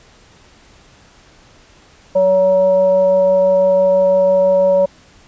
sine tone with frequency modulation, 564 Hz, C#5, 30 cents sharp, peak -9 dBFS, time 2.15-4.86 s, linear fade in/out 10 ms, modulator 378 Hz, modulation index 0.31, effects pink hiss -47 dBFS RMS until 5.27 s + resampled to 16000 Hz

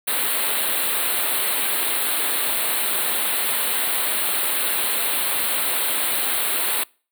white band-stop noise, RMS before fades -22 dBFS, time 0.07-6.84 s, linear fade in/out 10 ms, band 4300 to 8200 Hz, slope 96 dB/octave, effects noise-tail reverb RT60 0.4 s tail -26 dB re dry + high-pass 300 Hz 12 dB/octave

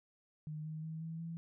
sine tone with pitch steps, 153.4 / 156.44 / 159.55 / 162.71 / 165.94 Hz, D#3 / D#3 / D#3 / E3 / E3, -24 / +10 / +44 / -22 / +12 cents, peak -40 dBFS, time 0.47-1.37 s, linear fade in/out 0 ms, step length 180 ms, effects none

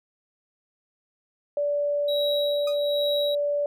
sine tone, 580 Hz, D5, 22 cents flat, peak -22 dBFS, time 1.57-3.66 s, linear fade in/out 2 ms
triangle tone with tremolo, 3858 Hz, B7, 41 cents flat, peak -25 dBFS, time 2.08-3.35 s, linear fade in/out 5 ms, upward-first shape sine, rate 1.2 Hz, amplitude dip 65%
sawtooth tone with exponential decay, 1236 Hz, D#6, 12 cents flat, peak -29 dBFS, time 2.67-2.8 s, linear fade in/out 5 ms, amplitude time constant 27 ms
effects none

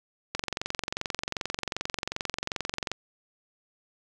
click train, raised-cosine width 0.2 ms, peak -12 dBFS, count 59, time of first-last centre 0.35-2.916 s, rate 22.6 Hz, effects none

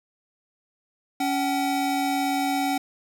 square tone pair together, 278.9 / 759 Hz, C#4 / F#5, +11 / +44 cents, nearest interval octave + perfect fourth, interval 1733 cents, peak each -26 dBFS, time 1.2-2.78 s, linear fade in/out 5 ms, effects none

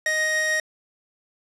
45% pulse tone pair together, 622.3 / 1873.4 Hz, D#5 / A#6, 0 / +8 cents, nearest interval octave + perfect fifth, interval 1908 cents, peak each -29 / -21 dBFS, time 0.06-0.6 s, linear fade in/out 2 ms, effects low-pass 9000 Hz 12 dB/octave

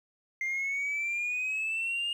sine exponential sweep, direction up, 2093 to 2846 Hz, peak -27 dBFS, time 0.41-2.13 s, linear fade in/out 2 ms, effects tanh soft clip ceiling -27 dBFS + 10-bit

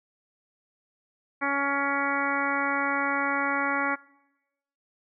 harmonic tone, 280 Hz, C#4, 18 cents sharp, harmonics 1 / 2 / 3 / 4 / 5 / 6 / 7 / 8, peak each -32 / -35 / -32 / -31 / -31 / -34 / -32 / -34 dBFS, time 1.41-3.96 s, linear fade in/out 20 ms, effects noise-tail reverb RT60 0.9 s tail -21 dB re dry

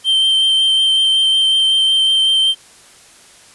triangle tone with vibrato, 3131 Hz, G7, 3 cents flat, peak -9 dBFS, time 0.04-2.55 s, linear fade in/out 50 ms, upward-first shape triangle, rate 5.4 Hz, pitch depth 14 cents each way, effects white hiss -44 dBFS RMS until 3.54 s + resampled to 24000 Hz

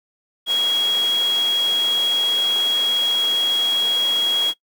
sine tone in noise, 3300 Hz, G#7, 12 cents flat, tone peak -16 dBFS, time 0.46-4.54 s, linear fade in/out 50 ms, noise pink, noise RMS -30 dBFS, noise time 0.46-4.54 s, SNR +11 dB, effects noise-tail reverb RT60 0.1 s tail -21 dB re dry + high-pass 400 Hz 12 dB/octave

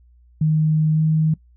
sine tone with pitch glide, 155.56 to 157.1 Hz, D#3 to D#3, 0 to +17 cents, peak -14 dBFS, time 0.41-1.34 s, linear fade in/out 5 ms, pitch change +17 cents, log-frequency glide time 0.93-1.01 s, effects noise-tail reverb RT60 0.1 s tail -20 dB re dry + added 60 Hz sine -49 dBFS peak until 1.56 s

